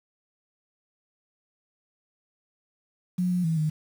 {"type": "tone with pitch steps", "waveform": "sine", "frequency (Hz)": [180.4, 179, 162.2, 154.5], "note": ["F#3", "F3", "E3", "D#3"], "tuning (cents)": [-44, 43, -28, -12], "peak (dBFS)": -22, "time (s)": [3.18, 3.7], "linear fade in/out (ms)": 10, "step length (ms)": 130, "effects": ["8-bit"]}